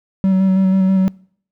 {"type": "tone with vibrato", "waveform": "triangle", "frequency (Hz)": 190, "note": "F#3", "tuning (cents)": 46, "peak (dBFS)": -9, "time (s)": [0.24, 1.08], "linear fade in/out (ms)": 0, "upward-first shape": "square", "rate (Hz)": 6.2, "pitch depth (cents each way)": 16, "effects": ["noise-tail reverb RT60 0.6 s tail -25 dB re dry"]}